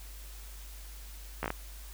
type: slowing click train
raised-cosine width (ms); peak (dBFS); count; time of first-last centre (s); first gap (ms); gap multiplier
0.5; -17; 5; 1.43-1.504; 13; 1.24
effects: added 50 Hz sine -44 dBFS peak until 1.93 s + white hiss -52 dBFS RMS until 1.93 s